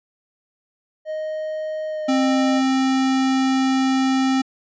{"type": "tone with pitch glide", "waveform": "triangle", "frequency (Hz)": [622.3, 612], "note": ["D#5", "D#5"], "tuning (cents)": [0, -29], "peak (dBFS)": -22, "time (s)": [1.05, 2.62], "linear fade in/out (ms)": 50, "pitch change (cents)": -29, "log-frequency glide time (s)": [1.88, 2.12]}
{"type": "tone", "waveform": "square", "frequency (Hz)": 264, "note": "C4", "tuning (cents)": 16, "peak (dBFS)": -17, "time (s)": [2.08, 4.42], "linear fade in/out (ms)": 10}
{"effects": ["resampled to 16000 Hz"]}